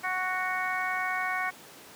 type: harmonic tone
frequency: 370 Hz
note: F#4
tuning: in tune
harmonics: 2 / 3 / 4 / 5 / 6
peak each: -34 / -34 / -34 / -34 / -34 dBFS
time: 0.03-1.51 s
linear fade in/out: 20 ms
effects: pink hiss -49 dBFS RMS until 1.95 s + high-pass 200 Hz 12 dB/octave